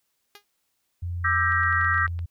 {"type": "tone with exponential decay", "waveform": "5% pulse", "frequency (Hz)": 409.7, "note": "G#4", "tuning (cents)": -24, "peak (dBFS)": -29, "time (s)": [0.35, 0.45], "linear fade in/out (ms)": 1, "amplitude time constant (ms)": 21}
{"type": "tone with pitch glide", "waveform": "sine", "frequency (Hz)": [87.31, 85.46], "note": ["F2", "F2"], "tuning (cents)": [0, -37], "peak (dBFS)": -27, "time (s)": [1.02, 2.26], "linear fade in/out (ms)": 10, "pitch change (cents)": -37, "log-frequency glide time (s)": [1.96, 2.08]}
{"type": "chord", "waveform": "sine", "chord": "E half-diminished seventh", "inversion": "third", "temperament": "just", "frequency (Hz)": [1186.7, 1318.5, 1582.2, 1898.7], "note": ["D6", "E6", "G6", "Bb6"], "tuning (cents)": [18, 0, 16, 31], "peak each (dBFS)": [-28, -26, -25, -24], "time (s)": [1.24, 2.07], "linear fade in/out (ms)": 10}
{"type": "clicks", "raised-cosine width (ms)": 0.3, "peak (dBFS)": -29, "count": 9, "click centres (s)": [1.522, 1.634, 1.727, 1.813, 1.846, 1.943, 1.98, 2.078, 2.191]}
{"effects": ["white hiss -74 dBFS RMS until 2.3 s"]}